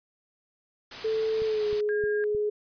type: noise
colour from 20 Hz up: white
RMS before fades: -38 dBFS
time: 0.91-1.81 s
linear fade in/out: 5 ms
type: tone with pitch glide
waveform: sine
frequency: 440 to 419.6 Hz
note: A4 to G#4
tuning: 0 to +18 cents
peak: -24 dBFS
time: 1.04-2.5 s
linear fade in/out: 10 ms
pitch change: -82 cents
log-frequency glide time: 1.44-1.67 s
type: click train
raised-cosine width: 5 ms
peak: -30 dBFS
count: 4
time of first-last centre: 1.42-2.349 s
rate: 3.23 Hz
type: tone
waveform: sine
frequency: 1623 Hz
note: G#6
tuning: 40 cents flat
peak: -33 dBFS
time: 1.89-2.24 s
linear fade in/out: 0 ms
effects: resampled to 11025 Hz